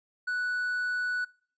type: tone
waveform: triangle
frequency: 1480 Hz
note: F#6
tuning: in tune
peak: -26 dBFS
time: 0.27-1.25 s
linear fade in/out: 10 ms
effects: noise-tail reverb RT60 0.5 s tail -25 dB re dry + resampled to 16000 Hz